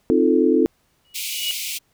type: chord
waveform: sine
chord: F dominant seventh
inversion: second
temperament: equal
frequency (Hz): 261.6 / 311.1 / 349.2 / 440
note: C4 / Eb4 / F4 / A4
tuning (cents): 0 / 0 / 0 / 0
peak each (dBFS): -19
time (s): 0.1-0.66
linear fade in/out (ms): 0
type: tone with exponential growth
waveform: sine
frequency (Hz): 2914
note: F#7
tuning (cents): -27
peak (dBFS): -19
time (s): 1.05-1.51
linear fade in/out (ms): 0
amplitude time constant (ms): 98
type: high-pass noise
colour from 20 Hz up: pink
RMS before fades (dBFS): -28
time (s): 1.14-1.79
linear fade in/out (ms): 20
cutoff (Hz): 2200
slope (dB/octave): 96
effects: pink hiss -64 dBFS RMS until 1.93 s